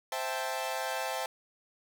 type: chord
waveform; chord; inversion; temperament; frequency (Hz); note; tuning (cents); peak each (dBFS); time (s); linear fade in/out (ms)
sawtooth; A minor seventh; first; equal; 523.3 / 659.3 / 784 / 880; C5 / E5 / G5 / A5; 0 / 0 / 0 / 0; -34; 0.12-1.26; 2
effects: none